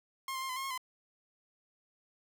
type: tone with pitch steps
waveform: sawtooth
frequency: 1069 / 1049 / 1062 / 1019 / 1072 / 1082 / 1022 Hz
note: C6 / C6 / C6 / C6 / C6 / C#6 / C6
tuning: +37 / +4 / +25 / -46 / +42 / -42 / -41 cents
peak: -32 dBFS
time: 0.28-0.777 s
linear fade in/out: 2 ms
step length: 71 ms
effects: none